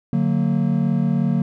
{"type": "chord", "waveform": "triangle", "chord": "D augmented", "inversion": "none", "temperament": "just", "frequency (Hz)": [146.83, 183.54, 229.4], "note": ["D3", "F#3", "A#3"], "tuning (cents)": [0, -14, -28], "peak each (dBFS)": -19, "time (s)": [0.13, 1.42], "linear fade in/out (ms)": 2, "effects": []}